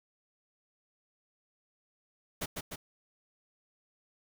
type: noise with echo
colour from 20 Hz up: pink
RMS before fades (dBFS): -35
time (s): 2.41-2.46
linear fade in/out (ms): 10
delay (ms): 150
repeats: 2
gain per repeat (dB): -3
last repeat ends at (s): 2.76
effects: none